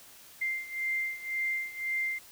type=beating tone pair; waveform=sine; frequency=2093 / 2094.9 Hz; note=C7 / C7; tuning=0 / +2 cents; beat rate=1.9 Hz; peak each=-32 / -35 dBFS; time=0.41-2.19 s; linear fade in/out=10 ms; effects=white hiss -53 dBFS RMS until 2.31 s